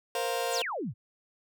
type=chord; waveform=sawtooth; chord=Bb suspended second; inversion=none; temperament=just; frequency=466.2 / 524.4 / 699.2 Hz; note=Bb4 / C5 / F5; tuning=0 / +4 / +2 cents; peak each=-29 dBFS; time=0.15-0.62 s; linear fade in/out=2 ms
type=exponential sweep; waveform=sine; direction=down; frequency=10548 to 92.5 Hz; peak=-31 dBFS; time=0.5-0.94 s; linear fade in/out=50 ms
effects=none